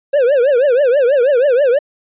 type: tone with vibrato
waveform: triangle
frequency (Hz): 528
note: C5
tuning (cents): +16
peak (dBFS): -7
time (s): 0.13-1.79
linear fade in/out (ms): 10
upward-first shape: triangle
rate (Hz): 6.2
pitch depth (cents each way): 240
effects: resampled to 8000 Hz